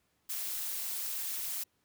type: noise with amplitude modulation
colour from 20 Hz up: blue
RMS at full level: -34 dBFS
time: 0.29-1.64 s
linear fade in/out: 10 ms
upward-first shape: sine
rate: 207 Hz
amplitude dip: 60%
effects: pink hiss -75 dBFS RMS until 1.84 s + high-pass 60 Hz 12 dB/octave